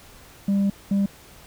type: tone bursts at uneven times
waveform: sine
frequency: 198.5 Hz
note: G3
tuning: 22 cents sharp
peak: -15 dBFS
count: 2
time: 0.48-0.7 / 0.91-1.06 s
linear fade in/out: 5 ms
effects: tanh soft clip ceiling -17 dBFS + pink hiss -48 dBFS RMS until 1.46 s